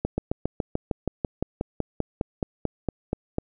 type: slowing click train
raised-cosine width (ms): 2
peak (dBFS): -11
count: 19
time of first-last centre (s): 0.05-3.384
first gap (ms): 130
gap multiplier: 1.04
effects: none